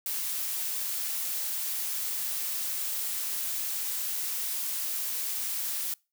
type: noise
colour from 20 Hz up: blue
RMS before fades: -32 dBFS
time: 0.06-5.94 s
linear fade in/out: 2 ms
effects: noise-tail reverb RT60 0.3 s tail -26 dB re dry